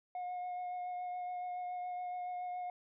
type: tone with vibrato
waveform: sine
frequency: 721 Hz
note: F#5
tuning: 45 cents flat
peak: -35 dBFS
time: 0.15-2.7 s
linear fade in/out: 2 ms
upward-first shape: triangle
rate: 7.1 Hz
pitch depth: 16 cents each way
effects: tanh soft clip ceiling -37 dBFS